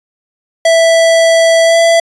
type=tone with pitch glide; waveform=square; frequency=659.3 to 667.3 Hz; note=E5 to E5; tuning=0 to +21 cents; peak=-6 dBFS; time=0.65-2 s; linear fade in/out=5 ms; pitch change=+21 cents; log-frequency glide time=1.64-1.78 s; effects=resampled to 22050 Hz